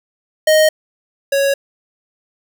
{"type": "tone pair in turn", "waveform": "square", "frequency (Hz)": [622.3, 554.4], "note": ["D#5", "C#5"], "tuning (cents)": [0, 0], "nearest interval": "major second", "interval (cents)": 200, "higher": "first", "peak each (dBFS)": [-9, -13], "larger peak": "first", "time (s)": [[0.47, 0.69], [1.32, 1.54]], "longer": "neither", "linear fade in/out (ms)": 5, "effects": []}